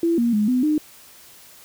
sine tone with pitch steps, 335.8 / 235.9 / 210.3 / 252 / 304.2 Hz, E4 / A#3 / G#3 / B3 / D#4, +32 / +21 / +22 / +35 / -39 cents, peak -16 dBFS, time 0.03-0.78 s, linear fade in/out 2 ms, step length 150 ms, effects white hiss -47 dBFS RMS until 1.64 s

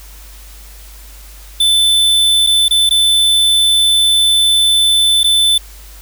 square tone with dropouts, 3520 Hz, A7, in tune, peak -9 dBFS, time 1.6-5.58 s, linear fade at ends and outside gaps 5 ms, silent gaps 2.466-2.47 / 2.683-2.708 / 2.893-2.908 / 5.233-5.242 s, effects added 50 Hz sine -34 dBFS peak until 6.01 s + white hiss -40 dBFS RMS until 6.01 s

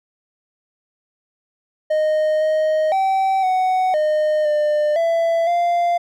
triangle tone with pitch steps, 618 / 623 / 770 / 745 / 612 / 600 / 667 / 694 Hz, D#5 / D#5 / G5 / F#5 / D#5 / D5 / E5 / F5, -12 / +2 / -31 / +12 / -29 / +37 / +20 / -11 cents, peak -13 dBFS, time 1.9-5.98 s, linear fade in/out 10 ms, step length 510 ms, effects none

